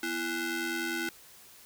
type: ring-modulated tone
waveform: sawtooth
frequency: 578 Hz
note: D5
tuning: 28 cents flat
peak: -24 dBFS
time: 0.03-1.09 s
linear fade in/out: 2 ms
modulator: 912 Hz
effects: white hiss -54 dBFS RMS until 1.65 s